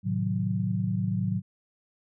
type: chord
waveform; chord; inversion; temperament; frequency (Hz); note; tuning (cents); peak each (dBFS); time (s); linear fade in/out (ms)
sine; A diminished seventh; none; equal; 110 / 130.81 / 155.56 / 185; A2 / C3 / Eb3 / Gb3; 0 / 0 / 0 / 0; -29 / -34 / -34 / -28; 0.03-1.42; 50
effects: none